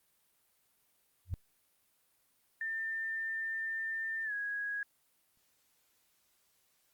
sine tone with exponential growth, 89.2 Hz, F2, 37 cents sharp, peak -28 dBFS, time 1.25-1.34 s, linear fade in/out 0 ms, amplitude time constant 18 ms
sine tone with pitch glide, 1796 to 1656.5 Hz, A6 to G#6, +35 to -5 cents, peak -34 dBFS, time 2.61-4.83 s, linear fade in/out 2 ms, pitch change -140 cents, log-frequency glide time 4.24-4.33 s
effects white hiss -73 dBFS RMS until 6.93 s + Opus 32 kbps

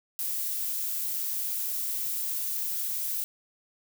violet noise, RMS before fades -31 dBFS, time 0.19-3.24 s, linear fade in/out 0 ms, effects none

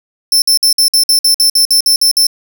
sawtooth tone bursts, 5330 Hz, E8, 18 cents sharp, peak -4 dBFS, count 13, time 0.32-2.268 s, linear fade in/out 2 ms, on 100 ms, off 54 ms, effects none

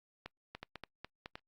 clicks, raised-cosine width 0.3 ms, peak -27 dBFS, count 8, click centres 0.26 / 0.55 / 0.63 / 0.757 / 0.837 / 1.046 / 1.259 / 1.355 s, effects noise-tail reverb RT60 0.1 s tail -26 dB re dry + Opus 48 kbps

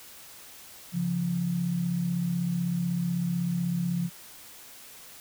sine tone pair together, 138.59 / 174.61 Hz, C#3 / F3, 0 / 0 cents, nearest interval major third, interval 400 cents, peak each -33 / -26 dBFS, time 0.92-4.1 s, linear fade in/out 50 ms, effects white hiss -48 dBFS RMS until 5.2 s

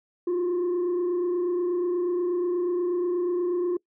sine tone with frequency modulation, 354.1 Hz, F4, 24 cents sharp, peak -20 dBFS, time 0.27-3.77 s, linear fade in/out 5 ms, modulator 28.3 Hz, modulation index 0.39, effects noise-tail reverb RT60 0.1 s tail -24 dB re dry + tanh soft clip ceiling -22 dBFS

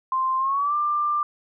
sine tone with pitch glide, 1046.5 to 1188.3 Hz, C6 to D6, 0 to +20 cents, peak -20 dBFS, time 0.12-1.23 s, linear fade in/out 2 ms, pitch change +220 cents, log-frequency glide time 0.38-0.75 s, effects none

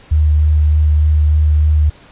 sine tone with vibrato, 76 Hz, D#2, 40 cents flat, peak -8 dBFS, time 0.11-1.9 s, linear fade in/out 10 ms, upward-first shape triangle, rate 3.3 Hz, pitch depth 16 cents each way, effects pink hiss -43 dBFS RMS until 2.11 s + resampled to 8000 Hz

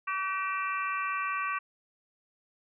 harmonic tone with a mistuned harmonic, 382.1 Hz, G4, 44 cents flat, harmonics 3 / 4 / 5 / 6 / 7, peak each -31 / -37 / -40 / -39 / -39 dBFS, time 0.07-1.59 s, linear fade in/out 10 ms, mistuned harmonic 6, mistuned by +52 cents, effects none

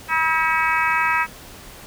harmonic tone, 321.4 Hz, E4, 44 cents flat, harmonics 3 / 4 / 5 / 6 / 7 / 8, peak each -22 / -23 / -24 / -25 / -25 / -26 dBFS, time 0.08-1.27 s, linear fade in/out 50 ms, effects pink hiss -41 dBFS RMS until 1.86 s

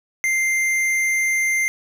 triangle tone with tanh clipping, 2093 Hz, C7, in tune, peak -19 dBFS, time 0.24-1.68 s, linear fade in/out 0 ms, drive 17 dB, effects none

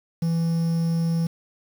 triangle tone with quantisation, 166 Hz, E3, 12 cents sharp, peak -18 dBFS, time 0.22-1.27 s, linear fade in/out 5 ms, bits 7, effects none

